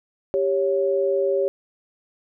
sine tone pair together, 393.6 / 554.4 Hz, G4 / C#5, +7 / 0 cents, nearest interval tritone, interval 593 cents, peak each -21 / -21 dBFS, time 0.34-1.48 s, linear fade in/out 0 ms, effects none

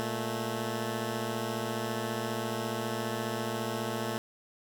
10% pulse tone pair together, 116.54 / 218.4 Hz, A#2 / A3, 0 / -13 cents, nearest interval major seventh, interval 1087 cents, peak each -26 dBFS, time 0-4.18 s, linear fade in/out 0 ms, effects none

